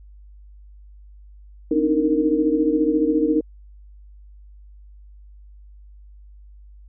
sine tone cluster, 263.2 / 301.3 / 315.7 / 463.3 Hz, C4 / D4 / D#4 / A#4, +10 / +44 / +25 / -11 cents, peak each -27 / -20 / -21 / -22 dBFS, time 1.71-3.41 s, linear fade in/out 5 ms, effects added 50 Hz sine -42 dBFS peak until 6.88 s

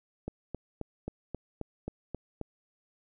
click train, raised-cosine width 2 ms, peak -22 dBFS, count 9, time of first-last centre 0.28-2.413 s, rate 3.75 Hz, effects none

